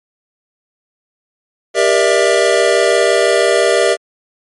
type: chord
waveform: square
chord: E half-diminished seventh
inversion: first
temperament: just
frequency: 395.6 / 474.7 / 593.3 / 659.3 Hz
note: G4 / Bb4 / D5 / E5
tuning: +16 / +31 / +18 / 0 cents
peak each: -16 dBFS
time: 1.74-3.97 s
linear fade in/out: 50 ms
effects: MP3 48 kbps